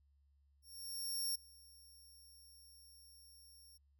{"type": "tone with ADSR envelope", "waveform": "15% pulse", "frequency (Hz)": 5510, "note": "F8", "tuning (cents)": -24, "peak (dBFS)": -30, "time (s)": [0.62, 3.78], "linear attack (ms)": 730, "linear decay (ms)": 9, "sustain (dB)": -24, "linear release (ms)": 15, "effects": ["added 70 Hz sine -69 dBFS peak until 3.99 s"]}